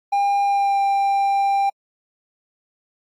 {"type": "tone with pitch glide", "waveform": "triangle", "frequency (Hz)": [803, 792.9], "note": ["G5", "G5"], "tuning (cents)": [41, 20], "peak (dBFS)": -14, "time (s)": [0.12, 1.7], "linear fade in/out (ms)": 10, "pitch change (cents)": -21, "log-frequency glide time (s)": [0.43, 0.8], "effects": ["AAC 64 kbps"]}